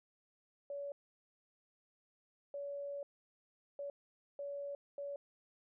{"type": "tone bursts at uneven times", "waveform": "sine", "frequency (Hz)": 567, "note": "C#5", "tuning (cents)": 39, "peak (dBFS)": -40, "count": 5, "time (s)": [[0.7, 0.92], [2.54, 3.03], [3.79, 3.9], [4.39, 4.75], [4.98, 5.16]], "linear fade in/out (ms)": 2, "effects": []}